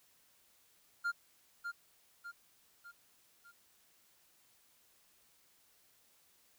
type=tone with echo; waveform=triangle; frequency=1400 Hz; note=F6; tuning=4 cents sharp; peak=-30 dBFS; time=1.04-1.12 s; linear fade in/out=20 ms; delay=600 ms; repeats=4; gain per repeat=-6 dB; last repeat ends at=3.52 s; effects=white hiss -69 dBFS RMS until 6.58 s